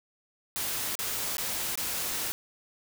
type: noise with dropouts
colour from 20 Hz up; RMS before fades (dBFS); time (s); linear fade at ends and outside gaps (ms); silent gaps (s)
white; -32; 0.56-2.32; 0; 0.953-0.99 / 1.369-1.382 / 1.755-1.775
effects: none